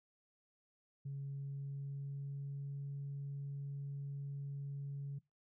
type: tone with pitch glide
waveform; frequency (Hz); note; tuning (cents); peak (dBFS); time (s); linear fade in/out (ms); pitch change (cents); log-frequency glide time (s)
sine; 138.9 to 140.35; C#3 to C#3; +4 to +22; -39; 1.05-5.19; 10; +18; 1.26-2.93
effects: noise-tail reverb RT60 0.2 s tail -22 dB re dry + tanh soft clip ceiling -37 dBFS